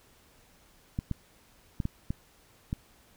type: clicks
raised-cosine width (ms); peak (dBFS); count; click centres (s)
5; -18; 6; 0.989 / 1.113 / 1.802 / 1.854 / 2.105 / 2.729
effects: pink hiss -61 dBFS RMS until 3.16 s